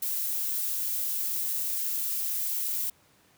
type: noise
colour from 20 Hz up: violet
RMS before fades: -30 dBFS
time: 0.02-2.9 s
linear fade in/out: 5 ms
effects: pink hiss -62 dBFS RMS until 3.37 s + high-pass 80 Hz 12 dB/octave